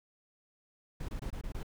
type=noise bursts; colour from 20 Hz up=brown; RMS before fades=-38 dBFS; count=6; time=1-1.631 s; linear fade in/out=5 ms; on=86 ms; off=23 ms; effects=none